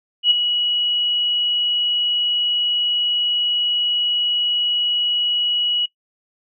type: tone with ADSR envelope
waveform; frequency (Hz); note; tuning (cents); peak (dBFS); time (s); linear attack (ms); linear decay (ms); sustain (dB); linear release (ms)
sine; 2920; F#7; -24; -9; 0.23-5.86; 77; 13; -8; 9
effects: noise-tail reverb RT60 0.1 s tail -20 dB re dry